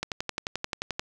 click train, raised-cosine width 0.2 ms, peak -12 dBFS, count 12, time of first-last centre 0.03-0.995 s, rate 11.4 Hz, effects none

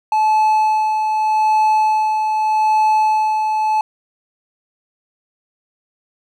triangle tone with tremolo, 864 Hz, A5, 32 cents flat, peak -9 dBFS, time 0.12-3.81 s, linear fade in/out 2 ms, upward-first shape sine, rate 0.82 Hz, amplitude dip 40%, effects none

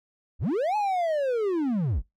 triangle linear two-way sweep, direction up then down, 31.91 to 860 to 31.91 Hz, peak -21 dBFS, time 0.39-2.03 s, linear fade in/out 50 ms, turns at 0.76 s, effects noise-tail reverb RT60 0.2 s tail -23 dB re dry

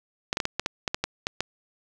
clicks, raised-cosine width 0.2 ms, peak -8 dBFS, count 11, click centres 0.329 / 0.371 / 0.402 / 0.454 / 0.596 / 0.661 / 0.878 / 0.945 / 1.04 / 1.269 / 1.406 s, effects none

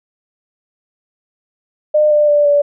sine tone with pitch steps, 605 / 596 / 587.1 / 578.3 Hz, D#5 / D5 / D5 / D5, -49 / +25 / -1 / -27 cents, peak -8 dBFS, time 1.94-2.62 s, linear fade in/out 10 ms, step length 170 ms, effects none

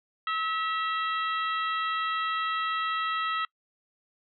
harmonic tone with a mistuned harmonic, 647 Hz, E5, 32 cents flat, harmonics 2 / 3 / 4 / 5 / 6, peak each -28 / -35 / -39 / -38 / -41 dBFS, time 0.27-3.45 s, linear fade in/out 2 ms, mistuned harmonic 4, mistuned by +77 cents, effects noise-tail reverb RT60 0.1 s tail -25 dB re dry

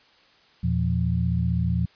sine tone cluster, 82.3 / 118.5 / 173.5 Hz, E2 / A#2 / F3, -2 / +29 / -11 cents, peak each -25 dBFS, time 0.63-1.86 s, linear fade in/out 10 ms, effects white hiss -57 dBFS RMS until 1.95 s + resampled to 11025 Hz

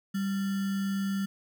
sine tone with sample-and-hold, 196 Hz, G3, in tune, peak -27 dBFS, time 0.14-1.26 s, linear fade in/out 10 ms, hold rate 1575 Hz, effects none

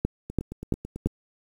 two click trains, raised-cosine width 3 ms, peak -10 / -22 dBFS, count 4 / 8, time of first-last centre 0.05-1.06 / 0.3-1.07 s, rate 2.97 / 9.09 Hz, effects 8-bit

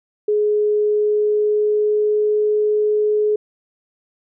sine tone with pitch glide, 420 to 422.7 Hz, G#4 to G#4, +19 to +31 cents, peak -14 dBFS, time 0.28-3.36 s, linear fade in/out 5 ms, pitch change +12 cents, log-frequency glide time 0.75-2.43 s, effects none

